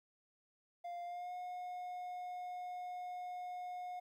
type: tone with pitch glide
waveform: triangle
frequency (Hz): 698.5 to 721.5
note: F5 to F#5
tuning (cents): 0 to -44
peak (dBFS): -40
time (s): 0.84-4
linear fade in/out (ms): 10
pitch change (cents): +56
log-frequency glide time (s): 1.04-1.33
effects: 13-bit